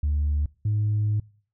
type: tone pair in turn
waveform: sine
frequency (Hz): 73.6 / 105.63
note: D2 / G#2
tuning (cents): +4 / +30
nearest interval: tritone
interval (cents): 626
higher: second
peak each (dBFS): -19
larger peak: neither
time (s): 0.03-0.46 / 0.65-1.2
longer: second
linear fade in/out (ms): 5
effects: noise-tail reverb RT60 0.5 s tail -25 dB re dry + tanh soft clip ceiling -18 dBFS